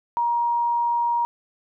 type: tone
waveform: sine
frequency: 946 Hz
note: A#5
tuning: 25 cents sharp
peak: -19 dBFS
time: 0.17-1.25 s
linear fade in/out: 0 ms
effects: none